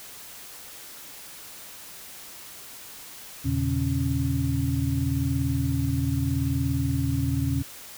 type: tone cluster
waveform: sine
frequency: 83.2 / 120.1 / 140.9 / 275.3 Hz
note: E2 / B2 / C#3 / C#4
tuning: +17 / -48 / +29 / -12 cents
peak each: -28 dBFS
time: 3.44-7.63 s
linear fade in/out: 20 ms
effects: white hiss -43 dBFS RMS until 7.97 s